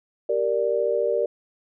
sine chord, G minor, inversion none, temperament equal, 392 / 466.2 / 587.3 Hz, G4 / Bb4 / D5, 0 / 0 / 0 cents, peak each -27 / -23 / -24 dBFS, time 0.29-1.26 s, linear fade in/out 5 ms, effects none

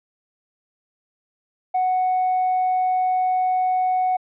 triangle tone with hard clipping, 740 Hz, F#5, in tune, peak -17 dBFS, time 1.74-4.17 s, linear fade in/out 10 ms, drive 2 dB, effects resampled to 8000 Hz

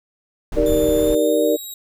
brown noise, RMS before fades -26 dBFS, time 0.52-1.15 s, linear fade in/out 2 ms
sine chord, Eb major seventh, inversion none, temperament equal, 311.1 / 392 / 466.2 / 587.3 Hz, Eb4 / G4 / Bb4 / D5, 0 / 0 / 0 / 0 cents, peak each -20 / -24 / -18 / -19 dBFS, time 0.56-1.57 s, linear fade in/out 20 ms
5% pulse tone with pitch glide, 3551 to 3828 Hz, A7 to A#7, +15 to +45 cents, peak -24 dBFS, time 0.66-1.74 s, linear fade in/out 2 ms, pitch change +130 cents, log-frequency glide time 0.98-1.6 s
effects none

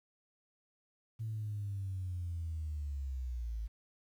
sine linear sweep, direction down, 112.6 to 52.7 Hz, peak -35 dBFS, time 1.19-3.68 s, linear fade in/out 20 ms, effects tanh soft clip ceiling -31 dBFS + 11-bit

